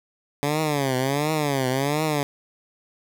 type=tone with vibrato; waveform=10% pulse; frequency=141.6 Hz; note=C#3; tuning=37 cents sharp; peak=-13 dBFS; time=0.43-2.23 s; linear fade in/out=0 ms; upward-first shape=triangle; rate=1.4 Hz; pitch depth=200 cents each way; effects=none